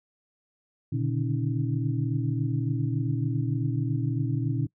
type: tone cluster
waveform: sine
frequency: 119.6 / 143 / 150.3 / 280.1 / 320.3 Hz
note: A#2 / D3 / D3 / C#4 / E4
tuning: +45 / -46 / +40 / +18 / -50 cents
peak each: -27 / -31 / -33 / -33 / -36 dBFS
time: 0.92-4.67 s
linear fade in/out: 10 ms
effects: noise-tail reverb RT60 0.1 s tail -22 dB re dry